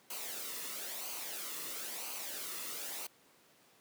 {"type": "noise with flanger", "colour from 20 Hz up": "white", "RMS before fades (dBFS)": -42, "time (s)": [0.1, 3.07], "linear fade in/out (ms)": 5, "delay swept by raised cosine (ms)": [0.55, 1.31], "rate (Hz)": 1, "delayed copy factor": -0.55, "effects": ["pink hiss -65 dBFS RMS until 3.8 s", "high-pass 200 Hz 12 dB/octave"]}